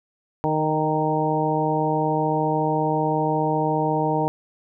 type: harmonic tone with a mistuned harmonic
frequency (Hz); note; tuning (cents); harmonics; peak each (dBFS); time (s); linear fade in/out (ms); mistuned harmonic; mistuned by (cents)
154.7; D#3; -10; 1 / 2 / 3 / 4 / 5 / 6; -26 / -26 / -26 / -28 / -26 / -26; 0.44-4.28; 0; 5; +18
effects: none